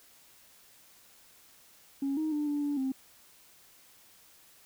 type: tone with pitch steps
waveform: sine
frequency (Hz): 275.9 / 312.3 / 297 / 291.1 / 289 / 264.8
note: C#4 / D#4 / D4 / D4 / D4 / C4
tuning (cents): -8 / +7 / +20 / -15 / -28 / +21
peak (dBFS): -27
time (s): 2.02-2.92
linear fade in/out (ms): 5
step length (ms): 150
effects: tanh soft clip ceiling -25 dBFS + white hiss -59 dBFS RMS until 4.65 s